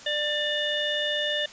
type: harmonic tone with a mistuned harmonic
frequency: 594 Hz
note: D5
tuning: 20 cents sharp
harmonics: 1 / 3 / 5 / 6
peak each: -30 / -30 / -30 / -30 dBFS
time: 0.06-1.46 s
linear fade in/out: 5 ms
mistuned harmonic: 5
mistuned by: -39 cents
effects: white hiss -45 dBFS RMS until 1.52 s + resampled to 16000 Hz